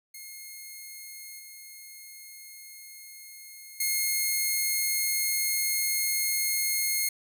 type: tone with level steps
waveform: 5% pulse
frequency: 2148 Hz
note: C7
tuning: 45 cents sharp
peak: -31 / -34 / -15 dBFS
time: 0.14-7.09 s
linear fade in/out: 5 ms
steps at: 1.39 / 3.8 s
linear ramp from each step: 5 ms
effects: none